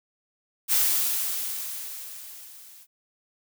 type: noise with level ramp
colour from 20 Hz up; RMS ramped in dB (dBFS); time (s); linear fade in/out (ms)
blue; -20 to -50; 0.68-2.87; 50
effects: none